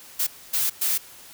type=noise bursts at uneven times; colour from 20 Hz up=blue; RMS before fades=-23 dBFS; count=3; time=0.19-0.27 / 0.53-0.7 / 0.81-0.98 s; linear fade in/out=10 ms; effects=white hiss -46 dBFS RMS until 1.33 s